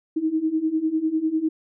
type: beating tone pair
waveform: sine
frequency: 311.1 / 321.1 Hz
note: D#4 / E4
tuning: 0 / -45 cents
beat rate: 10 Hz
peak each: -25 / -22 dBFS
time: 0.16-1.49 s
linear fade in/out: 10 ms
effects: none